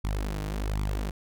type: tone with flanger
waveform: sawtooth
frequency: 51 Hz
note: G#1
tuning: 31 cents flat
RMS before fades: -30 dBFS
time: 0.04-1.11 s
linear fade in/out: 5 ms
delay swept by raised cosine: 0.86 to 6.56 ms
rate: 1.3 Hz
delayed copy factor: +0.75
effects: none